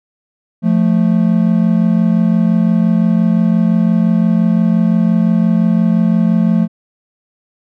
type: tone pair together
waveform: triangle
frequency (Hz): 174.61 / 220.4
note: F3 / A3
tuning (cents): 0 / +3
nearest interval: major third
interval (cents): 403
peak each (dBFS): -10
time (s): 0.62-6.68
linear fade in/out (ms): 50
effects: none